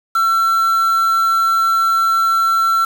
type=tone with quantisation; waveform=triangle; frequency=1347 Hz; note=E6; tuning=37 cents sharp; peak=-10 dBFS; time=0.15-2.85 s; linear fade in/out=5 ms; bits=5; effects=none